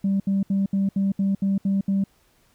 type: tone bursts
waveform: sine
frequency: 195.8 Hz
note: G3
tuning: 2 cents flat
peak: -17 dBFS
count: 9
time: 0.04-2.04 s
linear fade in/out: 5 ms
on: 160 ms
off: 70 ms
effects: tanh soft clip ceiling -16 dBFS + pink hiss -62 dBFS RMS until 2.54 s